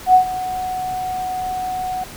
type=tone with ADSR envelope; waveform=sine; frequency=740 Hz; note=F#5; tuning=in tune; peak=-5 dBFS; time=0.06-2.04 s; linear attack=82 ms; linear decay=100 ms; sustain=-16 dB; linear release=6 ms; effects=pink hiss -36 dBFS RMS until 2.16 s